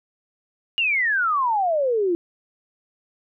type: exponential sweep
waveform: sine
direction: down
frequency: 2886 to 332.9 Hz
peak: -18 dBFS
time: 0.78-2.15 s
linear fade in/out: 0 ms
effects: none